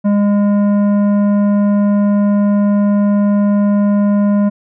sine tone with tanh clipping, 204.1 Hz, G#3, 30 cents flat, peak -11 dBFS, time 0.04-4.5 s, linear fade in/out 20 ms, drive 11 dB, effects none

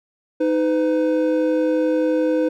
triangle tone pair together, 312.7 / 504 Hz, D#4 / B4, +9 / +35 cents, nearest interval minor sixth, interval 826 cents, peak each -17 dBFS, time 0.4-2.49 s, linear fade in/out 10 ms, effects none

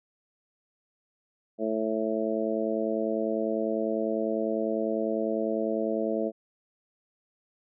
harmonic tone, 110 Hz, A2, in tune, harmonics 2 / 3 / 4 / 5 / 6, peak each -32 / -32 / -32 / -32 / -32 dBFS, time 1.58-6.32 s, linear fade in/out 50 ms, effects none

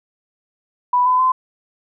sine tone with pitch steps, 987.8 / 1008 / 1028.6 Hz, B5 / B5 / C6, 0 / +35 / -30 cents, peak -12 dBFS, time 0.93-1.32 s, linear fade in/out 5 ms, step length 130 ms, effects none

